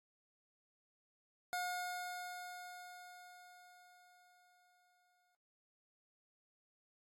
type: tone with exponential decay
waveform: 25% pulse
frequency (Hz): 719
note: F#5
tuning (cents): -50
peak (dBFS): -33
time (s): 1.53-5.35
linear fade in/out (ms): 0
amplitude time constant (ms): 830
effects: AAC 48 kbps